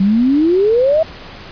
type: exponential sweep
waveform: sine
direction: up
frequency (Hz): 186.6 to 659.3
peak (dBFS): -9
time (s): 0-1.03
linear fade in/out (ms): 5
effects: pink hiss -34 dBFS RMS until 1.51 s + resampled to 11025 Hz